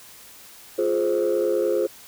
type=chord; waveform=sine; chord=F minor; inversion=none; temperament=just; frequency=349.2 / 419.1 / 523.8 Hz; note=F4 / Ab4 / C5; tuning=0 / +16 / +2 cents; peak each=-23 / -22 / -22 dBFS; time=0.78-1.87 s; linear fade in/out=10 ms; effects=tanh soft clip ceiling -14 dBFS + white hiss -46 dBFS RMS until 2.07 s